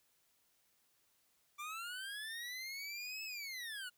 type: linear two-way sweep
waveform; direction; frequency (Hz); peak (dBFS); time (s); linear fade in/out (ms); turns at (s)
25% pulse; up then down; 1163 to 2619 to 1416; -39; 1.58-3.9; 20; 3.24
effects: white hiss -75 dBFS RMS until 3.97 s